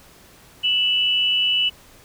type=tone pair together; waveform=sine; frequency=2651 / 2956 Hz; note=E7 / F#7; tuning=+9 / -2 cents; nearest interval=major second; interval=189 cents; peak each=-25 / -17 dBFS; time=0.63-1.7 s; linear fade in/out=20 ms; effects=pink hiss -49 dBFS RMS until 2.04 s